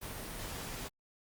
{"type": "noise", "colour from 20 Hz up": "pink", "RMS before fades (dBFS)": -42, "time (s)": [0.01, 0.89], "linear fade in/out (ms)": 20, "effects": ["Opus 32 kbps"]}